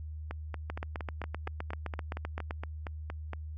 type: two click trains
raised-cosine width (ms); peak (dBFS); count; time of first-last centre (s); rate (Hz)
0.5; -21 / -23; 15 / 14; 0.7-2.509 / 0.31-3.333; 7.74 / 4.3
effects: added 77 Hz sine -38 dBFS peak until 3.57 s